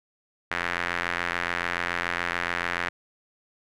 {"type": "tone with band-pass filter", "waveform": "sawtooth", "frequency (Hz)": 87, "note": "F2", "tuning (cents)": -6, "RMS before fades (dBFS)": -29, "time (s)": [0.51, 2.89], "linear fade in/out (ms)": 5, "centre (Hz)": 1800, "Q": 2.2, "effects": []}